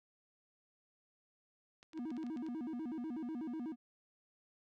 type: clicks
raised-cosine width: 0.2 ms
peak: -40 dBFS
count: 9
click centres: 1.829 / 1.933 / 1.976 / 2.105 / 2.167 / 2.23 / 2.266 / 2.372 / 2.465 s
type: tone with vibrato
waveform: triangle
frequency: 277.2 Hz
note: C#4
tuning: in tune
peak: -37 dBFS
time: 1.93-3.76 s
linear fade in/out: 50 ms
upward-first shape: square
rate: 8.1 Hz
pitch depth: 240 cents each way
effects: none

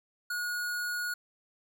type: tone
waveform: square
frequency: 1448 Hz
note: F#6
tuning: 38 cents flat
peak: -32 dBFS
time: 0.3-1.14 s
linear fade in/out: 5 ms
effects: none

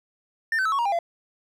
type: tone with pitch steps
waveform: triangle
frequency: 1800 / 1531.2 / 1302.5 / 1108 / 942.6 / 801.8 / 682.1 Hz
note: A6 / G6 / E6 / C#6 / A#5 / G5 / F5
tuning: +39 / -41 / -21 / -1 / +19 / +39 / -41 cents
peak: -19 dBFS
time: 0.52-0.989 s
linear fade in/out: 2 ms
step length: 67 ms
effects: none

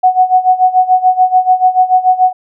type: tone with tremolo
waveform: sine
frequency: 740 Hz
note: F#5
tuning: in tune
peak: -3 dBFS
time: 0.03-2.33 s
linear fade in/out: 10 ms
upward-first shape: sine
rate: 6.9 Hz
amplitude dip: 85%
effects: none

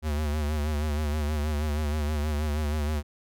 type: tone with vibrato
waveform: square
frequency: 75.2 Hz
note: D2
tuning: 42 cents sharp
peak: -26 dBFS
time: 0.02-3.03 s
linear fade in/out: 50 ms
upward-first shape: sine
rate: 6.3 Hz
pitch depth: 60 cents each way
effects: none

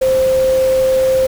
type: tone in noise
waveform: sine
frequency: 523.3 Hz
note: C5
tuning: in tune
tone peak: -10 dBFS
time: 0.01-1.27 s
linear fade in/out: 10 ms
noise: pink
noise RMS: -28 dBFS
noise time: 0.01-1.27 s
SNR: +15 dB
effects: none

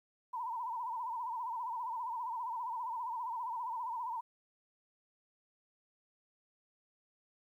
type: tone with vibrato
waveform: sine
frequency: 951 Hz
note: A#5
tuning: 34 cents sharp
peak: -36 dBFS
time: 0.33-4.21 s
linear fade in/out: 10 ms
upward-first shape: sine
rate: 15 Hz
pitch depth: 110 cents each way
effects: 12-bit

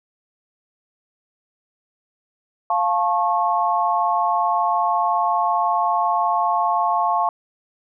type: chord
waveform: sine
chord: F augmented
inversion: none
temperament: just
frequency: 698.5 / 873.1 / 1091.3 Hz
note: F5 / A5 / C#6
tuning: 0 / -14 / -27 cents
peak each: -21 dBFS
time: 2.7-7.29 s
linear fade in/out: 2 ms
effects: none

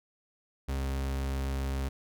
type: tone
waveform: 40% pulse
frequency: 67.4 Hz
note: C#2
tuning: 48 cents flat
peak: -29 dBFS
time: 0.68-1.89 s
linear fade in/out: 10 ms
effects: none

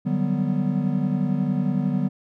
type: chord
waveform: triangle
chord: G major seventh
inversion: second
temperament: equal with one note detuned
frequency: 149.66 / 185 / 196 / 246.9 Hz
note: D3 / F#3 / G3 / B3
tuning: +33 / 0 / 0 / 0 cents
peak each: -24 dBFS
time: 0.05-2.09 s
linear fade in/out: 20 ms
effects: none

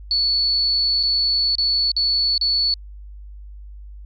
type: tone with dropouts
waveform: sine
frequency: 4435 Hz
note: C#8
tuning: in tune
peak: -16 dBFS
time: 0.11-2.74 s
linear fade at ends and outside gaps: 1 ms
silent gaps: 1.029-1.034 / 1.553-1.583 / 1.917-1.965 / 2.379-2.412 s
effects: added 50 Hz sine -35 dBFS peak until 4.05 s

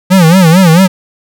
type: tone with vibrato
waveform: square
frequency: 175 Hz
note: F3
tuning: 4 cents sharp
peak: -3 dBFS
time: 0.1-0.88 s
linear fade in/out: 20 ms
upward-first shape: sine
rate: 4.5 Hz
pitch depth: 170 cents each way
effects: none

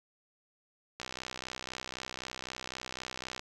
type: click train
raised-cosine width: 0.2 ms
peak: -21 dBFS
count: 154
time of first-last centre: 1-3.394 s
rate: 63.9 Hz
effects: none

